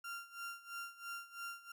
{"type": "tone with tremolo", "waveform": "35% pulse", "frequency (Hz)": 1386, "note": "F6", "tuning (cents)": -14, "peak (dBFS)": -40, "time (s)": [0.04, 1.72], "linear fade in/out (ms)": 5, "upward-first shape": "sine", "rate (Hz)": 3, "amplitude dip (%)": 85, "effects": []}